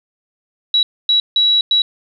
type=tone bursts at uneven times; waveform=sine; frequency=3900 Hz; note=B7; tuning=23 cents flat; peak=-10 dBFS; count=4; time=0.74-0.83 / 1.09-1.2 / 1.36-1.61 / 1.71-1.82 s; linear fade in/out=2 ms; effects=none